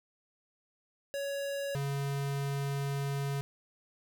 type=tone pair in turn; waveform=square; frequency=559 / 139.75 Hz; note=C#5 / C#3; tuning=+14 / +14 cents; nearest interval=2 octaves; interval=2400 cents; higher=first; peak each=-34 / -32 dBFS; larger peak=second; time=1.14-1.75 / 1.75-3.41 s; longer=second; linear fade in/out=0 ms; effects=none